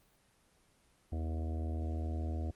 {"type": "harmonic tone", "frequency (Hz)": 79.8, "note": "D#2", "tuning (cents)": 44, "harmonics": [1, 3, 4, 5, 6, 7, 8, 9], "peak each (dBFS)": [-34, -45, -46, -53, -54, -54, -53, -52], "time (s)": [1.12, 2.51], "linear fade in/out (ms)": 5, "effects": ["pink hiss -69 dBFS RMS until 2.55 s", "Opus 24 kbps"]}